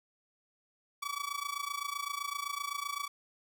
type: tone with amplitude modulation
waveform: sawtooth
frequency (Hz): 1143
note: D6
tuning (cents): -47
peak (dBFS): -28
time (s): 1.02-3.08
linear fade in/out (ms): 10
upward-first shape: sine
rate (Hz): 27.8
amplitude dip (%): 85
effects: none